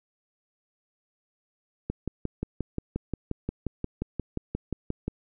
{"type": "click train", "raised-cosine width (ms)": 3, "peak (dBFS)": -16, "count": 19, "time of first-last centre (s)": [1.9, 5.08], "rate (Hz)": 5.66, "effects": []}